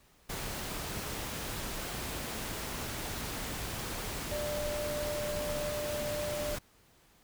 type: tone in noise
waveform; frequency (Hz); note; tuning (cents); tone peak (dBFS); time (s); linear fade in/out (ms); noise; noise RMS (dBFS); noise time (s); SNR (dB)
sine; 594; D5; +20; -34; 4.31-6.56; 10; pink; -38; 0.29-6.59; +1
effects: pink hiss -64 dBFS RMS until 7.23 s